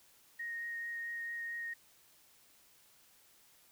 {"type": "tone with vibrato", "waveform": "sine", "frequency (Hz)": 1864.7, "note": "A#6", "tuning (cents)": 0, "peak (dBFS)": -38, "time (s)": [0.39, 1.74], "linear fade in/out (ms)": 10, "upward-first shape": "triangle", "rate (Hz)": 4.5, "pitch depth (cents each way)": 11, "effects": ["white hiss -65 dBFS RMS until 3.71 s"]}